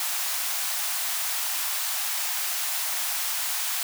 white high-pass noise, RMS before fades -28 dBFS, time 0-3.83 s, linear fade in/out 2 ms, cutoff 660 Hz, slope 48 dB/octave, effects none

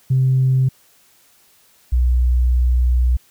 sine tone pair in turn, 130.81 / 61.73 Hz, C3 / B1, 0 / 0 cents, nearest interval octave + minor second, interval 1300 cents, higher first, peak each -11 dBFS, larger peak neither, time 0.1-0.69 / 1.92-3.17 s, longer second, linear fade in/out 10 ms, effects tanh soft clip ceiling -8 dBFS + white hiss -54 dBFS RMS until 3.3 s

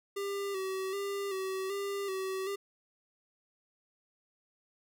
square tone with vibrato, 389.6 Hz, G4, 11 cents flat, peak -34 dBFS, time 0.16-2.56 s, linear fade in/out 10 ms, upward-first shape square, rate 1.3 Hz, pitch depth 41 cents each way, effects none

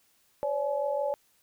sine tone cluster, 529 / 575 / 850 Hz, C5 / D5 / G#5, +19 / -37 / +40 cents, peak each -34 / -28 / -34 dBFS, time 0.43-1.14 s, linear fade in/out 0 ms, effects white hiss -67 dBFS RMS until 1.42 s

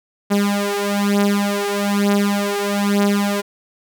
sawtooth beating tone pair, 201.9 / 203 Hz, G#3 / G#3, -49 / -39 cents, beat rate 1.1 Hz, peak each -15 dBFS, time 0.3-3.42 s, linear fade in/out 20 ms, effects none

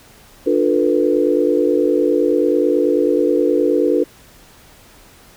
sine chord, B half-diminished seventh, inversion first, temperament just, 296.3 / 355.6 / 444.5 / 493.9 Hz, D4 / F4 / A4 / B4, +15 / +31 / +18 / 0 cents, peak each -18 dBFS, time 0.46-4.04 s, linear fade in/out 10 ms, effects pink hiss -46 dBFS RMS until 5.36 s

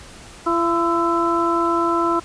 harmonic tone with a mistuned harmonic, 338.7 Hz, E4, 47 cents sharp, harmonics 1 / 2 / 3 / 4, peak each -20 / -26 / -22 / -21 dBFS, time 0.46-2.2 s, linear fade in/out 10 ms, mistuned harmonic 4, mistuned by -39 cents, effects pink hiss -41 dBFS RMS until 2.24 s + resampled to 22050 Hz

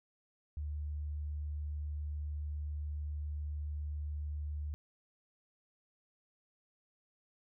sine tone, 74.4 Hz, D2, 23 cents sharp, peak -36 dBFS, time 0.57-4.74 s, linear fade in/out 0 ms, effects none

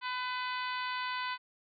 harmonic tone, 502 Hz, B4, 28 cents sharp, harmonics 2 / 3 / 4 / 5 / 6 / 7 / 8 / 9, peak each -36 / -40 / -42 / -44 / -46 / -47 / -48 / -49 dBFS, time 0.01-1.38 s, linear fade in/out 50 ms, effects none

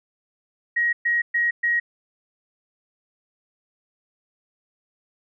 sine tone bursts, 1892 Hz, A#6, 25 cents sharp, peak -18 dBFS, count 4, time 0.76-1.8 s, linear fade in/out 10 ms, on 170 ms, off 120 ms, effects none

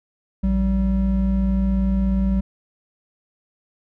triangle tone pair together, 57.27 / 192.1 Hz, A#1 / G3, -30 / -35 cents, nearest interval octave + major sixth, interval 2095 cents, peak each -18 / -17 dBFS, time 0.43-2.41 s, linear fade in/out 10 ms, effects none

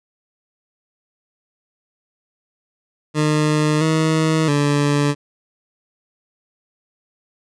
20% pulse tone with pitch steps, 152.1 / 158.6 / 144.8 Hz, D#3 / D#3 / D3, -39 / +33 / -24 cents, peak -10 dBFS, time 3.14-5.15 s, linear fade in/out 50 ms, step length 670 ms, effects resampled to 22050 Hz

